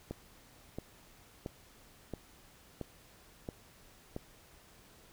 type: click train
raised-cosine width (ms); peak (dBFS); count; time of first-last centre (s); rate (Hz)
2; -25; 7; 0.11-4.164; 1.48
effects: pink hiss -60 dBFS RMS until 5.12 s